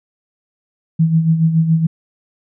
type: tone with tremolo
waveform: sine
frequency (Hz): 162.2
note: E3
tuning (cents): -28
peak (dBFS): -8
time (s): 0.99-1.87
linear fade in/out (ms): 10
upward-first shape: sine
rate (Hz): 7.1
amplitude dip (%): 60
effects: none